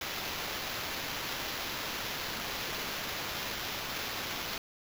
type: noise with sample-and-hold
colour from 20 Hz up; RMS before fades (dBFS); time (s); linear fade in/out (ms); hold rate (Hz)
blue; -37; 0.01-4.58; 2; 8820
effects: none